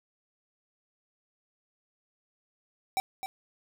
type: tone with echo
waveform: square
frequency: 771 Hz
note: G5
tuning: 29 cents flat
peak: -26 dBFS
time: 2.97-3 s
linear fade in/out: 0 ms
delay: 260 ms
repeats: 1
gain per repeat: -8 dB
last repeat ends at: 3.26 s
effects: none